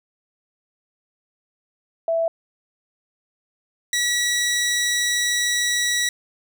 sine / 15% pulse tone pair in turn, 661 / 1933.3 Hz, E5 / B6, +5 / -37 cents, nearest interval octave + perfect fifth, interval 1858 cents, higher second, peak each -18 / -13 dBFS, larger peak second, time 2.08-2.28 / 3.93-6.09 s, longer second, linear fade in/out 2 ms, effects none

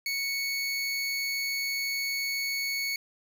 25% pulse tone, 2217 Hz, C#7, in tune, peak -25 dBFS, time 0.06-2.96 s, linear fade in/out 2 ms, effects none

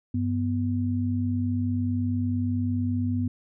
sine tone pair together, 97.92 / 246.9 Hz, G2 / B3, -1 / 0 cents, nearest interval octave + major third, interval 1601 cents, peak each -26 dBFS, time 0.14-3.28 s, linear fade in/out 5 ms, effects none

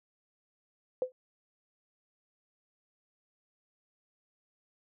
sine tone with exponential decay, 509 Hz, C5, 48 cents flat, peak -23 dBFS, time 1.02-1.12 s, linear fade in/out 1 ms, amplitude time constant 21 ms, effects none

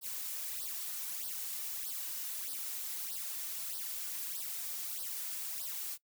blue noise with flanger, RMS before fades -40 dBFS, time 0.01-5.98 s, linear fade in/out 50 ms, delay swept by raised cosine 0.21 to 3.41 ms, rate 1.6 Hz, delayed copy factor +0.85, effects noise-tail reverb RT60 0.1 s tail -21 dB re dry

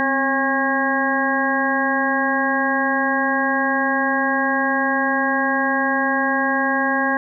harmonic tone with a mistuned harmonic, 271.9 Hz, C#4, 33 cents flat, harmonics 1 / 2 / 3 / 4 / 6 / 7, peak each -23 / -26 / -24 / -25 / -21 / -28 dBFS, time 0-7.17 s, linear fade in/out 0 ms, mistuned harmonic 1, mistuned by -54 cents, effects none

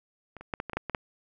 clicks, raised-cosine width 0.5 ms, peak -28 / -29 / -15 / -16 / -21 / -20 / -13 / -18 / -12 dBFS, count 9, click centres 0.367 / 0.41 / 0.538 / 0.601 / 0.697 / 0.733 / 0.77 / 0.897 / 0.948 s, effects none

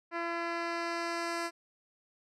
10% pulse tone with low-pass filter sweep, 338.7 Hz, E4, 47 cents sharp, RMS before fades -35 dBFS, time 0.11-1.51 s, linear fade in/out 50 ms, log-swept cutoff 2400 to 8900 Hz, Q 0.89, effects none

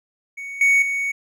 triangle tone with level steps, 2229 Hz, C#7, 9 cents sharp, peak -28 / -11 / -19 dBFS, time 0.37-1.12 s, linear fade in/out 10 ms, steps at 0.61 / 0.82 s, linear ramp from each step 2 ms, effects none

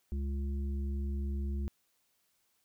harmonic tone, 69.3 Hz, C#2, in tune, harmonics 1 / 3 / 5, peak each -32 / -42 / -49 dBFS, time 0.12-1.68 s, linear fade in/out 0 ms, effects white hiss -75 dBFS RMS until 2.64 s

